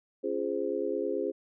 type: chord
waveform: sine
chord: Db major seventh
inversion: none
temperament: just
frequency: 277.2 / 346.5 / 415.8 / 519.7 Hz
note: Db4 / F4 / Ab4 / C5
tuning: 0 / -14 / +2 / -12 cents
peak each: -37 / -34 / -32 / -34 dBFS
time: 0.23-1.32 s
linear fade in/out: 20 ms
effects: none